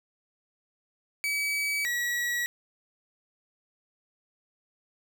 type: tone pair in turn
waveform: 40% pulse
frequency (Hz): 2284 / 1924.2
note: D7 / B6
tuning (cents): -49 / -46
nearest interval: minor third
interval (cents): 297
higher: first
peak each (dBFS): -26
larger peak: neither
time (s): 1.24-1.85 / 1.85-2.46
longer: neither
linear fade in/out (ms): 0
effects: none